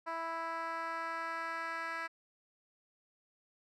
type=tone with band-pass filter sweep; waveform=10% pulse; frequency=329.6 Hz; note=E4; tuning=in tune; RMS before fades=-39 dBFS; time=0.06-2.08 s; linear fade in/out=20 ms; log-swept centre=1000 to 1700 Hz; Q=1.5; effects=none